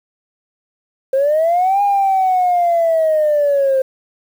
sine linear two-way sweep, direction up then down, 523.3 to 815 to 523.3 Hz, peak -10 dBFS, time 1.13-3.82 s, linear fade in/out 5 ms, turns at 1.82 s, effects tanh soft clip ceiling -8 dBFS + 7-bit

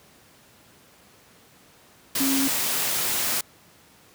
sine tone in noise, 270.7 Hz, C#4, 41 cents flat, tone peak -22 dBFS, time 2.2-2.48 s, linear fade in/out 5 ms, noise white, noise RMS -25 dBFS, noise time 2.15-3.41 s, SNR 0 dB, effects pink hiss -54 dBFS RMS until 4.14 s + high-pass 100 Hz 12 dB/octave

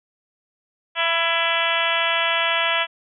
harmonic tone with a mistuned harmonic, 333.8 Hz, E4, 22 cents sharp, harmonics 2 / 3 / 4 / 5 / 6 / 7 / 8 / 9 / 10, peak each -27 / -27 / -27 / -27 / -27 / -27 / -27 / -27 / -27 dBFS, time 0.95-2.87 s, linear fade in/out 50 ms, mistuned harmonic 3, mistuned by -18 cents, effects none

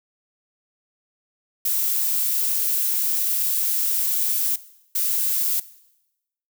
violet noise bursts at uneven times, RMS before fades -22 dBFS, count 2, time 1.65-4.56 / 4.95-5.6 s, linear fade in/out 5 ms, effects noise-tail reverb RT60 0.9 s tail -18 dB re dry

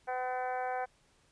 harmonic tone, 253.3 Hz, B3, 44 cents sharp, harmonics 2 / 3 / 4 / 5 / 6 / 7 / 8 / 9, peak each -39 / -34 / -45 / -49 / -43 / -49 / -53 / -52 dBFS, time 0.07-0.86 s, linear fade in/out 20 ms, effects pink hiss -68 dBFS RMS until 1.31 s + resampled to 22050 Hz

